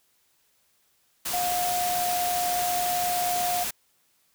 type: tone in noise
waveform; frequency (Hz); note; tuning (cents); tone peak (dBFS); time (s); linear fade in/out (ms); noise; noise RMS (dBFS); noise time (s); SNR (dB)
sine; 714; F5; +38; -25; 1.33-3.64; 10; white; -30; 1.25-3.71; +2
effects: white hiss -67 dBFS RMS until 4.34 s